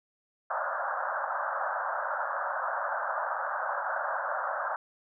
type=band-pass noise; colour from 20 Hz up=white; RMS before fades=-32 dBFS; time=0.5-4.76 s; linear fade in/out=2 ms; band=550 to 1600 Hz; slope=96 dB/octave; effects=none